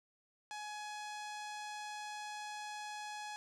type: tone with low-pass filter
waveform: sawtooth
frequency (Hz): 841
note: G#5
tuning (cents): +22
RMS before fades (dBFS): -45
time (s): 0.51-3.36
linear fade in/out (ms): 0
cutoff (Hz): 7200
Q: 1.2
effects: none